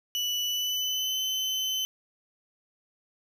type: tone with pitch glide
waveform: 35% pulse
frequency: 2960 to 3050 Hz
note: F#7 to G7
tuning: 0 to -48 cents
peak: -25 dBFS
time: 0.15-1.85 s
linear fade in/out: 0 ms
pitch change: +52 cents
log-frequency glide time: 0.45-1.2 s
effects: none